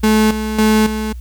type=tone with tremolo; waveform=35% pulse; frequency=216.4 Hz; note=A3; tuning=29 cents flat; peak=-8 dBFS; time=0.03-1.13 s; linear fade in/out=10 ms; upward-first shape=square; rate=1.8 Hz; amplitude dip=65%; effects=added 60 Hz sine -26 dBFS peak until 1.2 s + white hiss -53 dBFS RMS until 1.2 s